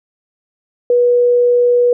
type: tone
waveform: sine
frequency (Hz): 486.4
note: B4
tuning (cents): -26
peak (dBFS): -8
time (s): 0.9-1.93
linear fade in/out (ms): 2
effects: none